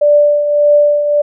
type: tone with tremolo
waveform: sine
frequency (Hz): 587.3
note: D5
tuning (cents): 0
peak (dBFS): -4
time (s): 0.01-1.22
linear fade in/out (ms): 10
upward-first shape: triangle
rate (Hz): 1.7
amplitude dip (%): 60
effects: none